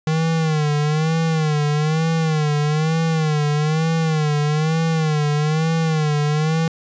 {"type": "tone with vibrato", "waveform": "square", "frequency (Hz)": 155.3, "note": "D#3", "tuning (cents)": -3, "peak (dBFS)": -17, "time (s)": [0.07, 6.68], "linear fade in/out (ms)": 2, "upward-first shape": "sine", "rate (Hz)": 1.1, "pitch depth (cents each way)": 88, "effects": ["resampled to 16000 Hz", "9-bit"]}